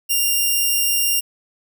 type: tone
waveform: 5% pulse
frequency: 2794 Hz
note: F7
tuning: in tune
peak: -7 dBFS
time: 0.09-1.21 s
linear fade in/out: 20 ms
effects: none

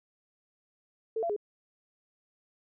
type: tone with pitch steps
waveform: sine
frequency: 445.6 / 679 / 414.1 Hz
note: A4 / F5 / G#4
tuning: +22 / -49 / -5 cents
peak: -28 dBFS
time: 1.16-1.364 s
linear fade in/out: 5 ms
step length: 68 ms
effects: none

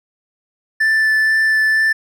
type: tone with vibrato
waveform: triangle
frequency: 1760 Hz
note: A6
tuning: in tune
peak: -10 dBFS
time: 0.8-1.93 s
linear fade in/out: 10 ms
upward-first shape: sine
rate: 2.1 Hz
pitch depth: 8 cents each way
effects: none

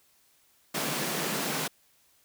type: high-pass noise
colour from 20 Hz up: pink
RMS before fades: -31 dBFS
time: 0.74-1.68 s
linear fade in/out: 10 ms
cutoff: 140 Hz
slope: 96 dB/octave
effects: white hiss -65 dBFS RMS until 2.24 s

